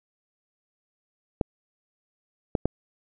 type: clicks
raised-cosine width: 2 ms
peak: -9 dBFS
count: 3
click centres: 1.412 / 2.552 / 2.656 s
effects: none